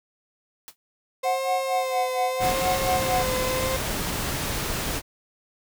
white noise with exponential decay, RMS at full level -36 dBFS, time 0.68-0.76 s, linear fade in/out 0 ms, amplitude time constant 16 ms
35% pulse tone with vibrato, 523.3 Hz, C5, in tune, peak -24 dBFS, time 1.23-3.77 s, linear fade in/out 10 ms, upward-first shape sine, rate 0.81 Hz, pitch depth 37 cents each way
triangle tone with tremolo, 737 Hz, F#5, 7 cents flat, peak -19 dBFS, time 1.24-3.24 s, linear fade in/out 20 ms, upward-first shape sine, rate 4.3 Hz, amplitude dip 95%
pink noise, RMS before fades -28 dBFS, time 2.39-5.02 s, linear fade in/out 50 ms
effects none

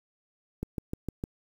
click train, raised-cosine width 3 ms, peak -19 dBFS, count 5, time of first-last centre 0.63-1.239 s, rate 6.57 Hz, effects 8-bit

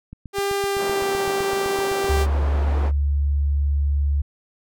click train, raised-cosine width 5 ms, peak -24 dBFS, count 21, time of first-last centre 0.13-2.681 s, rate 7.84 Hz
sawtooth tone with pitch glide, 398.6 to 392.7 Hz, G4 to G4, +29 to +3 cents, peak -17 dBFS, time 0.33-2.27 s, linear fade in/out 50 ms, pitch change -26 cents, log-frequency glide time 0.6-1.19 s
white band-pass noise, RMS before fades -32 dBFS, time 0.76-2.92 s, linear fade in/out 50 ms, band 220 to 770 Hz, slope 12 dB/octave
sine tone, 71.4 Hz, D2, 48 cents flat, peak -17 dBFS, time 2.09-4.22 s, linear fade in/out 10 ms
effects none

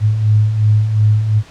sine beating tone pair, 104.6 / 107.4 Hz, G#2 / A2, +13 / -41 cents, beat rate 2.8 Hz, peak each -18 / -10 dBFS, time 0-1.43 s, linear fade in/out 50 ms, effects pink hiss -41 dBFS RMS until 1.5 s + low-pass 6000 Hz 12 dB/octave

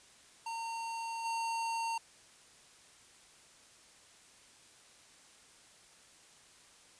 square tone with level steps, 914 Hz, A#5, 34 cents flat, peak -38 / -34 dBFS, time 0.46-1.98 s, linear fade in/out 5 ms, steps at 1.24 s, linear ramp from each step 20 ms, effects white hiss -60 dBFS RMS until 6.99 s + resampled to 22050 Hz

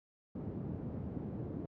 pink band-pass noise, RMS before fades -41 dBFS, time 0.35-1.66 s, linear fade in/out 5 ms, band 100 to 300 Hz, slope 12 dB/octave, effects high-pass 60 Hz 12 dB/octave

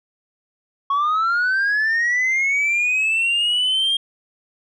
sine linear sweep, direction up, 1098 to 3229 Hz, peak -14 dBFS, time 0.9-3.97 s, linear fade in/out 5 ms, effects tanh soft clip ceiling -15 dBFS

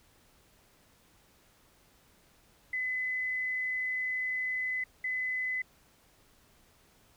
sine tone bursts at uneven times, 2017 Hz, B6, 36 cents sharp, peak -30 dBFS, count 2, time 2.73-4.84 / 5.04-5.62 s, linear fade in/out 5 ms, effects pink hiss -64 dBFS RMS until 7.16 s

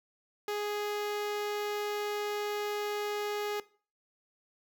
sawtooth tone with notch filter, 415.3 Hz, G#4, in tune, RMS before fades -34 dBFS, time 0.48-3.6 s, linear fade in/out 2 ms, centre 9000 Hz, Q 1.6, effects noise-tail reverb RT60 0.4 s tail -19 dB re dry

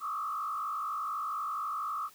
sine tone with frequency modulation, 1212 Hz, D#6, 46 cents flat, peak -32 dBFS, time 0-2.1 s, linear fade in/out 50 ms, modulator 52.1 Hz, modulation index 1.7, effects white hiss -58 dBFS RMS until 2.14 s

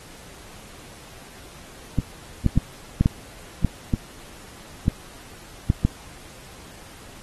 clicks, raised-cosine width 5 ms, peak -4 dBFS, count 10, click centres 1.987 / 2.463 / 2.576 / 3.01 / 3.059 / 3.647 / 3.938 / 4.881 / 5.701 / 5.85 s, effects pink hiss -45 dBFS RMS until 7.22 s + AAC 32 kbps

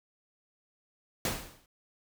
pink noise with exponential decay, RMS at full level -28 dBFS, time 1.25-1.66 s, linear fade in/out 2 ms, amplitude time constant 89 ms, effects none

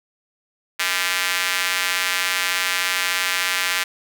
square tone with high-pass filter, 91.7 Hz, F#2, 15 cents flat, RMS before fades -22 dBFS, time 0.79-3.84 s, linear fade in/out 10 ms, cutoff 1900 Hz, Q 1.4, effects none

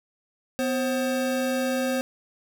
square tone pair together, 250.6 / 531 Hz, B3 / C5, +25 / +25 cents, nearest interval octave + minor second, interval 1300 cents, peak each -27 dBFS, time 0.59-2.01 s, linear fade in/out 0 ms, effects none

